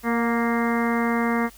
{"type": "harmonic tone with a mistuned harmonic", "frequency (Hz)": 233.1, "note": "A#3", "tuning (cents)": 0, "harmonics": [1, 2, 3, 4, 5, 6, 7, 8, 9], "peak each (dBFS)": [-22, -28, -31, -31, -30, -35, -35, -33, -33], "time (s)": [0.03, 1.5], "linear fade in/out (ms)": 50, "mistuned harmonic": 3, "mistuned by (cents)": 27, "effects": ["added 49 Hz sine -50 dBFS peak until 1.57 s", "white hiss -50 dBFS RMS until 1.57 s"]}